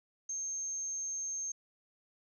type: tone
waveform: sine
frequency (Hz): 6390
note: G8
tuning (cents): +32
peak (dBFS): -35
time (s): 0.29-1.52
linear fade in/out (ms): 5
effects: none